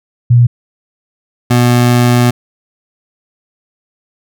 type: tone pair in turn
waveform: sine / 25% pulse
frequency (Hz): 120.5 / 121.83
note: B2 / B2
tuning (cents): -42 / -23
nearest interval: unison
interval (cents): 19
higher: second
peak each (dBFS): -3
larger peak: neither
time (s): 0.3-0.47 / 1.5-2.31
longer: second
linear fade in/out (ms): 10
effects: none